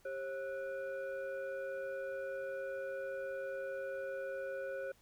sine tone with frequency modulation, 540 Hz, C#5, 45 cents flat, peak -38 dBFS, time 0.05-4.92 s, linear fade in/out 5 ms, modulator 935 Hz, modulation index 0.74, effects pink hiss -68 dBFS RMS until 5.01 s

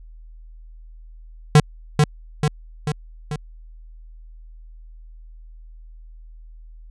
square tone with echo, 150 Hz, D3, 37 cents sharp, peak -8 dBFS, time 1.55-1.6 s, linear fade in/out 2 ms, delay 440 ms, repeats 4, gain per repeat -4 dB, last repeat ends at 3.36 s, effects added 40 Hz sine -39 dBFS peak until 6.9 s + resampled to 24000 Hz

